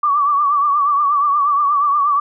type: tone with vibrato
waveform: sine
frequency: 1155 Hz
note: D6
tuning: 29 cents flat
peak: -12 dBFS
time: 0.03-2.2 s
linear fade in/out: 5 ms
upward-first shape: triangle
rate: 8.4 Hz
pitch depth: 82 cents each way
effects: none